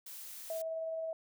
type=noise; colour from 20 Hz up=blue; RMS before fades=-47 dBFS; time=0.06-0.62 s; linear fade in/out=5 ms
type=tone with tremolo; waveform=sine; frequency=648 Hz; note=E5; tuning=30 cents flat; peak=-34 dBFS; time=0.5-1.13 s; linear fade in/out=2 ms; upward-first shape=triangle; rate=19 Hz; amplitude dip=25%
effects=none